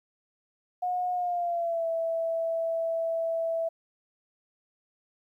sine tone with pitch glide, 723 to 659.2 Hz, F#5 to E5, -40 to 0 cents, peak -26 dBFS, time 0.82-3.69 s, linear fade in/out 10 ms, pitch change -160 cents, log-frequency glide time 1.13-1.87 s, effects 11-bit

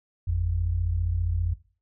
sine tone pair together, 51.37 / 86.4 Hz, G#1 / F2, -18 / -18 cents, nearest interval major sixth, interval 900 cents, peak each -27 / -24 dBFS, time 0.27-1.54 s, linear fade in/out 10 ms, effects noise-tail reverb RT60 0.4 s tail -19 dB re dry

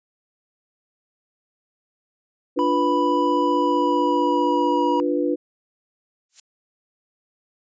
sine chord, B diminished, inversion first, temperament equal, 293.7 / 349.2 / 493.9 Hz, D4 / F4 / B4, 0 / 0 / 0 cents, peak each -22 / -24 / -24 dBFS, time 2.56-5.36 s, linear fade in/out 20 ms
triangle tone with pitch glide, 987.8 to 961.3 Hz, B5 to B5, 0 to -47 cents, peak -19 dBFS, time 2.59-5 s, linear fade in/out 0 ms, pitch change -47 cents, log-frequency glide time 3.53-4.89 s
violet noise with exponential growth, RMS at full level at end -29 dBFS, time 6.29-6.4 s, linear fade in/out 5 ms, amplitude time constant 23 ms
effects resampled to 16000 Hz

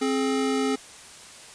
square tone pair together, 265.2 / 423.8 Hz, C4 / G#4, +23 / +35 cents, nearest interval minor sixth, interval 812 cents, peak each -25 / -27 dBFS, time 0.01-0.76 s, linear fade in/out 10 ms, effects white hiss -45 dBFS RMS until 1.54 s + resampled to 22050 Hz

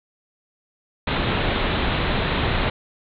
pink low-pass noise, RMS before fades -22 dBFS, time 1.07-2.7 s, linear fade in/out 5 ms, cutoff 4000 Hz, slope 96 dB/octave, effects none

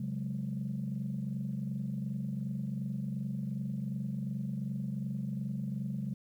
sine chord, C# suspended fourth, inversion none, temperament equal with one note detuned, 136.05 / 185 / 207.7 Hz, C#3 / F#3 / G#3, -32 / 0 / 0 cents, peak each -36 / -38 / -37 dBFS, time 0-6.14 s, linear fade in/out 5 ms, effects tanh soft clip ceiling -26 dBFS + 11-bit

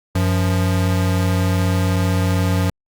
square tone pair together, 94.1 / 176.61 Hz, F#2 / F3, +30 / +20 cents, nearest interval major seventh, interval 1090 cents, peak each -17 / -22 dBFS, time 0.15-2.7 s, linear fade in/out 5 ms, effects Opus 48 kbps

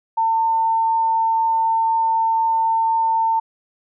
sine tone, 901 Hz, A5, 41 cents sharp, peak -15 dBFS, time 0.17-3.4 s, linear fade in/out 10 ms, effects none

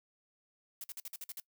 blue noise bursts, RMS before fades -43 dBFS, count 8, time 0.81-1.4 s, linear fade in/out 2 ms, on 30 ms, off 50 ms, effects noise-tail reverb RT60 0.1 s tail -21 dB re dry

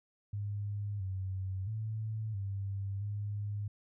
sine tone with pitch steps, 102.4 / 94.9 / 109.4 / 98.6 / 103 Hz, G#2 / F#2 / A2 / G2 / G#2, -24 / +44 / -9 / +11 / -14 cents, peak -34 dBFS, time 0.33-3.68 s, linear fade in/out 5 ms, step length 670 ms, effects none

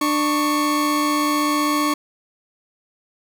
40% pulse tone pair together, 297.4 / 1108.7 Hz, D4 / C#6, +22 / 0 cents, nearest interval octave + major seventh, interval 2278 cents, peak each -19 / -20 dBFS, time 0.01-1.94 s, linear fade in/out 5 ms, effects none

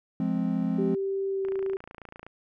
triangle chord, F minor, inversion none, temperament equal with one note detuned, 174.61 / 210.1 / 261.6 Hz, F3 / Ab3 / C4, 0 / +20 / 0 cents, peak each -27 dBFS, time 0.2-0.95 s, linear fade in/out 2 ms
sine tone with pitch glide, 390 to 386.6 Hz, G4 to G4, -9 to -24 cents, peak -26 dBFS, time 0.78-1.77 s, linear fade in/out 10 ms, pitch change -15 cents, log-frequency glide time 1.29-1.43 s
click train, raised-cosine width 0.5 ms, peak -28 dBFS, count 24, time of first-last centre 1.45-2.266 s, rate 28.2 Hz
effects none

